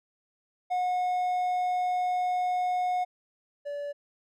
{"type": "tone pair in turn", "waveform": "triangle", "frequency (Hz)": [726, 576.2], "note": ["F#5", "D5"], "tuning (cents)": [-33, -33], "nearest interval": "major third", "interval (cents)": 400, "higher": "first", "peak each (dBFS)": [-23, -30], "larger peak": "first", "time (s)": [[0.7, 3.05], [3.65, 3.93]], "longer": "first", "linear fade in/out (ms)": 20, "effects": []}